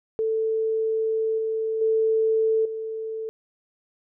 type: tone with level steps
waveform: sine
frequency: 442.7 Hz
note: A4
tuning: 11 cents sharp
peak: -21 / -23 / -18 / -28 dBFS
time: 0.19-3.29 s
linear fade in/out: 0 ms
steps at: 1.38 / 1.81 / 2.65 s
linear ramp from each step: 5 ms
effects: none